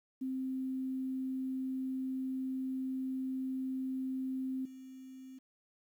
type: tone with level steps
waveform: sine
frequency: 261.6 Hz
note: C4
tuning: in tune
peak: -34 / -47 dBFS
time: 0.21-5.39 s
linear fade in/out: 10 ms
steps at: 4.65 s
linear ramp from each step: 5 ms
effects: 11-bit